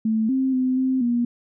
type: tone with pitch steps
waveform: sine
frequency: 220.4 / 263.8 / 256.8 / 260.7 / 239.2 Hz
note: A3 / C4 / C4 / C4 / A#3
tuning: +3 / +14 / -32 / -6 / +45 cents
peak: -18 dBFS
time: 0.05-1.25 s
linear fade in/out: 5 ms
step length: 240 ms
effects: none